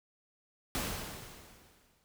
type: noise with exponential decay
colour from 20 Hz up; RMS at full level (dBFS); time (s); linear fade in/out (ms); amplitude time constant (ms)
pink; -33; 0.75-2.04; 0; 280
effects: none